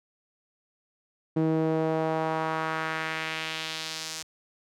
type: tone with band-pass filter sweep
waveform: sawtooth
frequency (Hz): 159.4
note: D#3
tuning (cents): +42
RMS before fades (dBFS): -29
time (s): 1.36-4.23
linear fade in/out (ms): 10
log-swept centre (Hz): 320 to 6300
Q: 1.5
effects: none